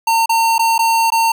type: tone with dropouts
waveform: square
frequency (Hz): 910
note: A#5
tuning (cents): -42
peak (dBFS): -12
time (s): 0.07-1.32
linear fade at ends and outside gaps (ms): 5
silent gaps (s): 0.259-0.293 / 0.582-0.592 / 0.781-0.79 / 1.103-1.12
effects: none